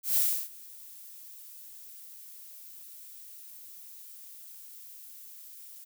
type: noise with ADSR envelope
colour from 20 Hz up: violet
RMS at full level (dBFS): -24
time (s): 0.03-5.85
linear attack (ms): 140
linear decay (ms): 310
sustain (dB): -24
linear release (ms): 18
effects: none